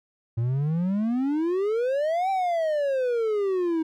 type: exponential two-way sweep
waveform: triangle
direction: up then down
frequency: 112.3 to 784 to 315.3 Hz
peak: -20 dBFS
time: 0.37-3.83 s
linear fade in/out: 10 ms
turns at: 2.3 s
effects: none